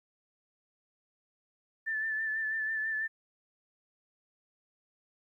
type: tone with vibrato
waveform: sine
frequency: 1760 Hz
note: A6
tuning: in tune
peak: -30 dBFS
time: 1.86-3.08 s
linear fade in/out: 20 ms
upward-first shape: sine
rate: 6.1 Hz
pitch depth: 31 cents each way
effects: 12-bit